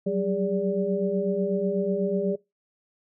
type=tone cluster; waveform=sine; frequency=185 / 193.1 / 405.5 / 581 Hz; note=F#3 / G3 / G#4 / D5; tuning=0 / -26 / -41 / -19 cents; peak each=-30 / -29 / -27 / -29 dBFS; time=0.06-2.36 s; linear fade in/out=10 ms; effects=noise-tail reverb RT60 0.2 s tail -21 dB re dry